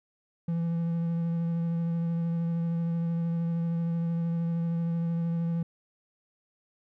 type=tone with vibrato; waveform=triangle; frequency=167.8 Hz; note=E3; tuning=31 cents sharp; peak=-24 dBFS; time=0.48-5.63 s; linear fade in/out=5 ms; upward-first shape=triangle; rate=13 Hz; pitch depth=17 cents each way; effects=none